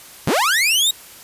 sawtooth linear sweep, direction up, 84.6 to 3849 Hz, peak -11 dBFS, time 0.27-0.91 s, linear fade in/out 5 ms, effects white hiss -41 dBFS RMS until 1.23 s + resampled to 32000 Hz

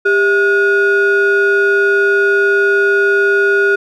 triangle ring-modulated tone, 523.3 Hz, C5, in tune, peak -4 dBFS, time 0.05-3.76 s, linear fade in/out 10 ms, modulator 922 Hz, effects none

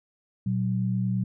sine tone pair together, 118.79 / 187.8 Hz, A#2 / F#3, +33 / +26 cents, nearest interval minor sixth, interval 793 cents, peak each -26 dBFS, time 0.46-1.24 s, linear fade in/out 5 ms, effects none

